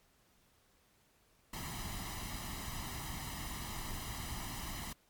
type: noise with comb filter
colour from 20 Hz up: pink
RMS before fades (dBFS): -42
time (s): 1.53-4.93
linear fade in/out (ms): 5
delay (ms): 1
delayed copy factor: +0.7
effects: pink hiss -70 dBFS RMS until 5.09 s + MP3 96 kbps